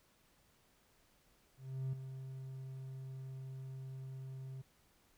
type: tone with ADSR envelope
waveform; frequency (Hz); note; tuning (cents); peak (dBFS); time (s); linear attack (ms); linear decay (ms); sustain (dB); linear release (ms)
triangle; 132.3; C3; +20; -32; 1.57-4.62; 360; 5; -10; 9
effects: tanh soft clip ceiling -29 dBFS + pink hiss -71 dBFS RMS until 5.17 s